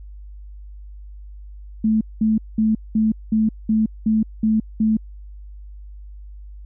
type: tone bursts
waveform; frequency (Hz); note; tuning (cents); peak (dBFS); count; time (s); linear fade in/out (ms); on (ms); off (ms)
sine; 218.5; A3; -12; -14; 9; 1.84-4.97; 5; 170; 200
effects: added 50 Hz sine -35 dBFS peak until 6.65 s